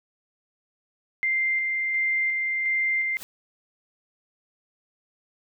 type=tone with tremolo; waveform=sine; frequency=2093 Hz; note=C7; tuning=in tune; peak=-21 dBFS; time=1.23-3.17 s; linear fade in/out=0 ms; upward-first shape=square; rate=1.4 Hz; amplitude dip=25%
type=noise with exponential growth; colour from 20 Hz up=white; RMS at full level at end=-35 dBFS; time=3.11-3.23 s; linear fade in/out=0 ms; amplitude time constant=24 ms
effects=none